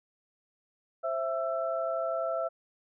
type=tone cluster; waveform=sine; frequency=530 / 662 / 1333 Hz; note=C5 / E5 / E6; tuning=+22 / +7 / +19 cents; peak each=-35 / -30 / -36 dBFS; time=1.03-2.49 s; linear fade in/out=20 ms; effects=none